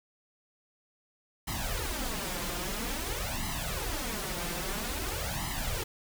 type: noise with flanger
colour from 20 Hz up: pink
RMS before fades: -34 dBFS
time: 1.47-5.84 s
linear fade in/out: 10 ms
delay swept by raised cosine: 0.98 to 5.78 ms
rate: 0.5 Hz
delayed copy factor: +0.95
effects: none